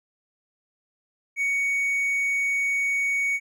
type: tone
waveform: triangle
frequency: 2235 Hz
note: C#7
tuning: 14 cents sharp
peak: -20 dBFS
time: 1.36-3.4 s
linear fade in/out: 50 ms
effects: none